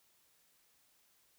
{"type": "silence", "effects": ["white hiss -71 dBFS RMS until 1.38 s"]}